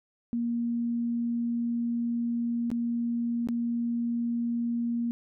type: tone with dropouts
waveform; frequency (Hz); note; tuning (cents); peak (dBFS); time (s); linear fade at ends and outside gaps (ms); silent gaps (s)
sine; 235.6; A#3; +19; -26; 0.33-5.11; 0; 2.703-2.715 / 3.473-3.487
effects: none